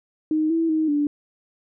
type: tone with pitch steps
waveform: sine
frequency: 310.9 / 328.3 / 314.5 / 292.2 Hz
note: D#4 / E4 / D#4 / D4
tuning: -1 / -7 / +19 / -9 cents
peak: -18 dBFS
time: 0.31-1.07 s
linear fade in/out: 2 ms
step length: 190 ms
effects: none